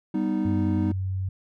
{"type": "chord", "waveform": "triangle", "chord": "G augmented", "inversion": "none", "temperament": "equal", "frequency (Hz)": [196, 246.9, 311.1], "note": ["G3", "B3", "D#4"], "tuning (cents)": [0, 0, 0], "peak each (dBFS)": [-25, -27, -24], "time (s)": [0.14, 0.92], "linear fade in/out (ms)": 5}
{"type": "tone with pitch glide", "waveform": "sine", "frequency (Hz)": [96.9, 94.63], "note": ["G2", "F#2"], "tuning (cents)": [-20, 39], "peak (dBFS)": -25, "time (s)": [0.45, 1.29], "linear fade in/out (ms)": 5, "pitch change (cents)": -41, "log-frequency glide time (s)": [0.57, 0.65]}
{"effects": []}